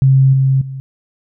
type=tone with level steps; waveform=sine; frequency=133.9 Hz; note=C3; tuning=40 cents sharp; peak=-6 / -9 / -23 dBFS; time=0.02-0.8 s; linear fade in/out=0 ms; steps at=0.33 / 0.61 s; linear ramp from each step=5 ms; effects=none